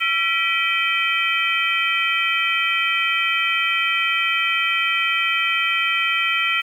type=tone cluster; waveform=sine; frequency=1352 / 1949 / 2336 / 2537 / 3110 Hz; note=E6 / B6 / D7 / D#7 / G7; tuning=+43 / -23 / -10 / +33 / -14 cents; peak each=-24 dBFS; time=0-6.62 s; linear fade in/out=20 ms; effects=8-bit